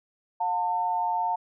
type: tone pair together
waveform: sine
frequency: 717 / 898.9 Hz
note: F5 / A5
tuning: +45 / +37 cents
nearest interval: major third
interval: 392 cents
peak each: -29 / -25 dBFS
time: 0.4-1.36 s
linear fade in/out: 10 ms
effects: none